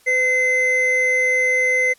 triangle tone pair together, 507 / 2056 Hz, B4 / C7, +45 / -31 cents, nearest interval 2 octaves, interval 2424 cents, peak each -21 / -14 dBFS, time 0.06-1.94 s, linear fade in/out 20 ms, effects white hiss -54 dBFS RMS until 1.98 s + low-pass 12000 Hz 12 dB/octave

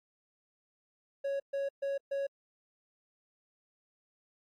triangle tone bursts, 554.4 Hz, C#5, in tune, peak -29 dBFS, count 4, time 1.24-2.27 s, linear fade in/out 10 ms, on 160 ms, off 130 ms, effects AAC 64 kbps

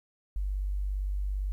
sine tone, 48.8 Hz, G1, 7 cents flat, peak -28 dBFS, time 0.36-1.52 s, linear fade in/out 0 ms, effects 11-bit

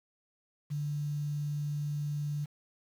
sine tone with quantisation, 146.83 Hz, D3, in tune, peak -31 dBFS, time 0.7-2.46 s, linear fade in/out 20 ms, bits 9, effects none

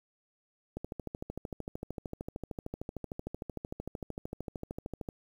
click train, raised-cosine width 2 ms, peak -24 dBFS, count 58, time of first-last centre 0.77-5.088 s, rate 13.2 Hz, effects 9-bit

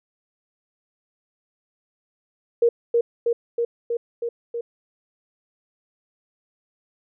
sine tone with echo, 470 Hz, A#4, 14 cents sharp, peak -13 dBFS, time 2.62-2.69 s, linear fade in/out 5 ms, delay 320 ms, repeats 6, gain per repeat -2 dB, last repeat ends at 4.61 s, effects none

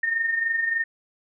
sine tone with amplitude modulation, 1828 Hz, A#6, 34 cents flat, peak -19 dBFS, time 0.03-0.84 s, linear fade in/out 5 ms, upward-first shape sine, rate 23.4 Hz, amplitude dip 55%, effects none

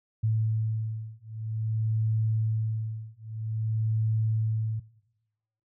sine beating tone pair, 110 / 110.51 Hz, A2 / A2, 0 / +8 cents, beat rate 0.51 Hz, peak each -28 dBFS, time 0.23-4.8 s, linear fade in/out 10 ms, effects noise-tail reverb RT60 1.0 s tail -21 dB re dry

